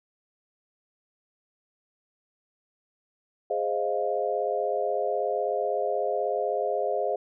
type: chord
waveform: sine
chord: F minor seventh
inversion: first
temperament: equal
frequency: 415.3 / 523.3 / 622.3 / 698.5 Hz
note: Ab4 / C5 / Eb5 / F5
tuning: 0 / 0 / 0 / 0 cents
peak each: -30 dBFS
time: 3.5-7.16 s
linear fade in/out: 5 ms
effects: none

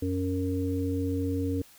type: harmonic tone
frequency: 92.5 Hz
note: F#2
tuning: in tune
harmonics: 1 / 3 / 5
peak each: -30 / -29 / -34 dBFS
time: 0.02-1.62 s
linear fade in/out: 5 ms
effects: white hiss -55 dBFS RMS until 1.78 s

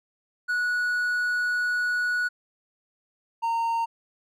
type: tone pair in turn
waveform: triangle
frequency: 1466 / 920.1 Hz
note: F#6 / A#5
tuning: -16 / -23 cents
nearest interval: minor sixth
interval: 807 cents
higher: first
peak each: -21 dBFS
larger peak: neither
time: 0.48-2.29 / 3.42-3.86 s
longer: first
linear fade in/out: 20 ms
effects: none

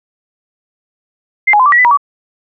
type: tone with pitch steps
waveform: sine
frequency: 2091 / 833 / 1023 / 1165 / 1923 / 1996 / 954 / 1141 Hz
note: C7 / G#5 / C6 / D6 / B6 / B6 / A#5 / C#6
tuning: -2 / +5 / -39 / -14 / -47 / +18 / +40 / +50 cents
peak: -5 dBFS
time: 1.47-1.974 s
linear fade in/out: 10 ms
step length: 63 ms
effects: none

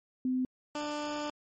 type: tone pair in turn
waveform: sine / 15% pulse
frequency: 255.9 / 296.5 Hz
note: C4 / D4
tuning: -38 / +17 cents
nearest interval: minor third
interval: 255 cents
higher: second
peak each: -27 dBFS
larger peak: neither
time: 0.25-0.45 / 0.75-1.3 s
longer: second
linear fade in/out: 2 ms
effects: MP3 32 kbps

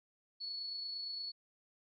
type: tone with amplitude modulation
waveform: sine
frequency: 4404 Hz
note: C#8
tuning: 12 cents flat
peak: -38 dBFS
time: 0.4-1.32 s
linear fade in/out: 20 ms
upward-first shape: sine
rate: 28.7 Hz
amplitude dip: 30%
effects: none

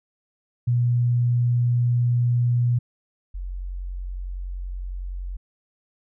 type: tone pair in turn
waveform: sine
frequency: 121.1 / 45.36 Hz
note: B2 / F#1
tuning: -34 / -34 cents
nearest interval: octave + perfect fourth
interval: 1700 cents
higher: first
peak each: -17 / -28 dBFS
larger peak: first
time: 0.67-2.79 / 3.34-5.37 s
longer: first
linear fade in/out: 10 ms
effects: none

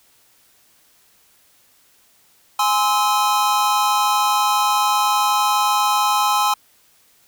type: chord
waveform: square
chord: Ab augmented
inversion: none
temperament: just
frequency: 830.6 / 1038.3 / 1297.8 Hz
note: Ab5 / C6 / E6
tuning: 0 / -14 / -27 cents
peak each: -20 / -20 / -22 dBFS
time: 2.59-6.54 s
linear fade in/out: 5 ms
effects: white hiss -56 dBFS RMS until 7.27 s

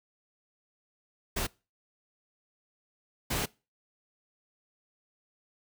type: noise bursts at uneven times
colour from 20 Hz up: pink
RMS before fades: -31 dBFS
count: 2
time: 1.36-1.47 / 3.3-3.46 s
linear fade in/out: 10 ms
effects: noise-tail reverb RT60 0.3 s tail -23 dB re dry

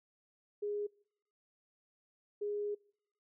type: tone bursts at uneven times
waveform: sine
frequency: 413.1 Hz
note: G#4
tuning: 9 cents flat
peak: -34 dBFS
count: 2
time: 0.62-0.87 / 2.41-2.75 s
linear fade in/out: 10 ms
effects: noise-tail reverb RT60 0.7 s tail -25 dB re dry

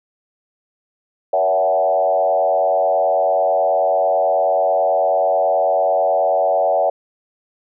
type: tone with frequency modulation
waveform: sine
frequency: 657 Hz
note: E5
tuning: 6 cents flat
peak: -13 dBFS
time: 1.33-6.9 s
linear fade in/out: 5 ms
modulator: 89.2 Hz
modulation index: 1.4
effects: none

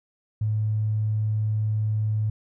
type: tone with tanh clipping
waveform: triangle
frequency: 107.5 Hz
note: A2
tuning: 40 cents flat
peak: -21 dBFS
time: 0.41-2.3 s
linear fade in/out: 5 ms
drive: 3 dB
effects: none

